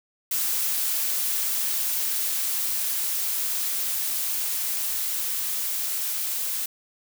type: noise with level ramp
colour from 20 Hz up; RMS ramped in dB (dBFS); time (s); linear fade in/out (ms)
blue; -25 to -28; 0.31-6.66; 5
effects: none